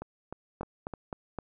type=two click trains; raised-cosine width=1 ms; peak=-24 / -21 dBFS; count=4 / 4; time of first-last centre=0.02-0.937 / 0.61-1.387 s; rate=3.27 / 3.86 Hz; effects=none